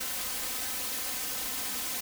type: noise with comb filter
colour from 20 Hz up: white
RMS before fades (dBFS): -34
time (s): 0-2.01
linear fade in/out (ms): 10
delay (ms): 3.9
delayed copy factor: +0.75
effects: none